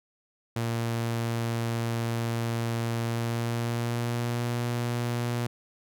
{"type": "tone with pitch glide", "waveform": "sawtooth", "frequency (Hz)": [116.1, 119.78], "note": ["A#2", "A#2"], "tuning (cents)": [-7, 47], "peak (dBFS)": -23, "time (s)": [0.56, 5.47], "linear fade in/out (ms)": 5, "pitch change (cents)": 54, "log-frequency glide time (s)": [3.04, 4.47], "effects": []}